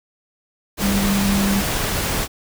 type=tone in noise; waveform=sine; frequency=198.1 Hz; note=G3; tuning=18 cents sharp; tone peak=-17 dBFS; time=0.8-1.64 s; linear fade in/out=50 ms; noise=pink; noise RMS=-22 dBFS; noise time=0.77-2.28 s; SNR=+2 dB; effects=none